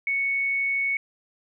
sine tone, 2217 Hz, C#7, in tune, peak -22 dBFS, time 0.07-0.97 s, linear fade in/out 2 ms, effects none

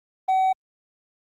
sine tone with hard clipping, 757 Hz, F#5, 39 cents sharp, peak -18 dBFS, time 0.28-0.53 s, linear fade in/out 10 ms, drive 2 dB, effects Opus 24 kbps

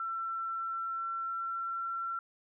sine tone with pitch glide, 1345 to 1355.9 Hz, E6 to E6, +34 to +48 cents, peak -33 dBFS, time 0-2.19 s, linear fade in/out 2 ms, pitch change +14 cents, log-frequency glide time 0.51-1.78 s, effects none

